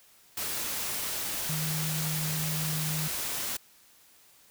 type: tone in noise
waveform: sine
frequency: 155.56 Hz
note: D#3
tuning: in tune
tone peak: -31 dBFS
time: 1.49-3.08 s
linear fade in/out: 5 ms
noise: white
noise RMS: -33 dBFS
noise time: 0.37-3.57 s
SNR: -1 dB
effects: white hiss -59 dBFS RMS until 4.5 s